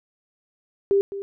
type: tone with echo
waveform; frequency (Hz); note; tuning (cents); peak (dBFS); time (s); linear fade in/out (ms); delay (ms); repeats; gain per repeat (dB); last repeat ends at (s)
sine; 396.7; G4; +21; -15; 0.91-1.01; 0; 210; 1; -13; 1.22
effects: none